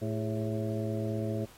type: harmonic tone with a mistuned harmonic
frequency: 110 Hz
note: A2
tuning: in tune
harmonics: 1 / 2 / 3 / 4 / 5 / 6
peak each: -33 / -36 / -38 / -39 / -40 / -41 dBFS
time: 0.01-1.46 s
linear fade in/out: 20 ms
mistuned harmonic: 4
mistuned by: -110 cents
effects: pink hiss -56 dBFS RMS until 1.57 s + AAC 48 kbps